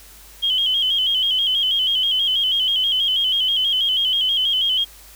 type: tone with vibrato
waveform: sine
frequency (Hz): 3136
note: G7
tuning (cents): 0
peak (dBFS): -16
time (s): 0.42-4.85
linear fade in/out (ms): 20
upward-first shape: square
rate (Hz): 6.2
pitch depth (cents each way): 59
effects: added 50 Hz sine -47 dBFS peak until 5.15 s + white hiss -45 dBFS RMS until 5.15 s